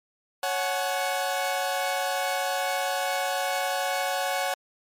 sawtooth chord, C# suspended fourth, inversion none, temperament equal with one note detuned, 554.4 / 740 / 851.5 Hz, C#5 / F#5 / G#5, 0 / 0 / +43 cents, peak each -26 / -24 / -29 dBFS, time 0.43-4.54 s, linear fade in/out 2 ms, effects MP3 64 kbps

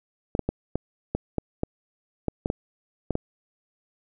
clicks, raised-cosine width 2 ms, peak -11 dBFS, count 12, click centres 0.351 / 0.393 / 0.49 / 0.756 / 1.15 / 1.383 / 1.634 / 2.283 / 2.459 / 2.501 / 3.107 / 3.154 s, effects none

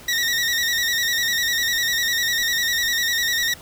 20% pulse tone with vibrato, 1883 Hz, A#6, 17 cents sharp, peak -14 dBFS, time 0.08-3.54 s, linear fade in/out 5 ms, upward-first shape square, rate 10 Hz, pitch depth 47 cents each way, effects pink hiss -43 dBFS RMS until 3.61 s

